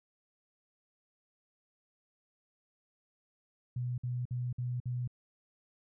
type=tone bursts; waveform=sine; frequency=123.47 Hz; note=B2; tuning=in tune; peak=-32 dBFS; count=5; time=3.76-5.076 s; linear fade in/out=5 ms; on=220 ms; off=54 ms; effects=none